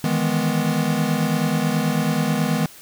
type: chord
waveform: square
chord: E major seventh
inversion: third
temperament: equal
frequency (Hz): 155.56 / 164.81 / 207.7 / 246.9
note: D#3 / E3 / G#3 / B3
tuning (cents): 0 / 0 / 0 / 0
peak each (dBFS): -25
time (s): 0.04-2.66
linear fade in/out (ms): 2
effects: white hiss -44 dBFS RMS until 2.81 s